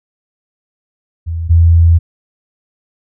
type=tone pair in turn; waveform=sine; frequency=83 / 83.77 Hz; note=E2 / E2; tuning=+12 / +28 cents; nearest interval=unison; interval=16 cents; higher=second; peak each=-16 / -4 dBFS; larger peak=second; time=1.26-1.49 / 1.49-1.99 s; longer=second; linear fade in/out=20 ms; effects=none